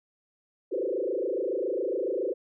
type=tone with frequency modulation; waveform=sine; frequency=440 Hz; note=A4; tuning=in tune; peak=-26 dBFS; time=0.71-2.34 s; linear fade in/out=20 ms; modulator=27.2 Hz; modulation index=3.5; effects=none